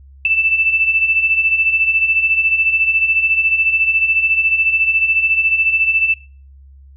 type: beating tone pair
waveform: sine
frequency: 2637 / 2651 Hz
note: E7 / E7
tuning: 0 / +9 cents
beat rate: 14 Hz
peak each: -20 / -13 dBFS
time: 0.25-6.14 s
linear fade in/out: 2 ms
effects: noise-tail reverb RT60 0.4 s tail -19 dB re dry + added 68 Hz sine -39 dBFS peak until 6.96 s